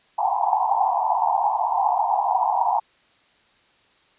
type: band-pass noise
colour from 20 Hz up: pink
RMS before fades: -21 dBFS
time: 0.18-2.8 s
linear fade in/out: 10 ms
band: 720 to 980 Hz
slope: 96 dB/octave
effects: white hiss -59 dBFS RMS until 4.18 s + resampled to 8000 Hz